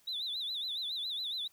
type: tone with vibrato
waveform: sine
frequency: 3729 Hz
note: A#7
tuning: in tune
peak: -33 dBFS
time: 0.07-1.48 s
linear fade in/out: 10 ms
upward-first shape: sine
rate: 7.2 Hz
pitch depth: 150 cents each way
effects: tanh soft clip ceiling -31 dBFS + white hiss -67 dBFS RMS until 1.52 s